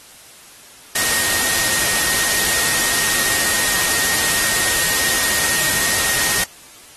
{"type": "tone in noise", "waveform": "sine", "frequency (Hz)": 1861, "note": "A#6", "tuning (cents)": -3, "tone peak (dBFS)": -25, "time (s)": [0.95, 6.44], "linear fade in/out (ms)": 5, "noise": "white", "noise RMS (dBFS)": -18, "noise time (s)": [0.95, 6.44], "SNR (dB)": -10, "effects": ["white hiss -43 dBFS RMS until 6.96 s", "AAC 32 kbps"]}